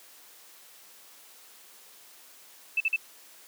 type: tone bursts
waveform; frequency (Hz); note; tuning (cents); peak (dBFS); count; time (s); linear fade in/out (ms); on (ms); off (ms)
sine; 2637; E7; 0; -22; 3; 2.77-2.962; 5; 34; 45
effects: white hiss -53 dBFS RMS until 3.47 s + high-pass 300 Hz 12 dB/octave